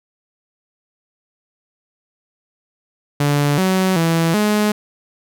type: tone with pitch steps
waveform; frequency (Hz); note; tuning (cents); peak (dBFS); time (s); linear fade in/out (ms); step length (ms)
sawtooth; 144.7 / 187.8 / 165.2 / 210.3; D3 / F#3 / E3 / G#3; -25 / +26 / +4 / +22; -10; 3.2-4.72; 5; 380
effects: none